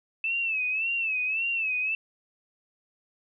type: tone with vibrato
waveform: sine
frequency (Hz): 2625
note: E7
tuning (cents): -8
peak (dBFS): -25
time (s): 0.24-1.95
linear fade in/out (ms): 2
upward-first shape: sine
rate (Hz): 1.8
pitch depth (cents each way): 94
effects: none